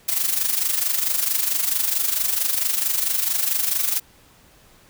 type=noise with amplitude modulation; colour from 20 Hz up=blue; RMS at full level=-19 dBFS; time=0.08-4 s; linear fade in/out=10 ms; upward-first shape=sine; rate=24.5 Hz; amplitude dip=65%; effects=pink hiss -53 dBFS RMS until 4.89 s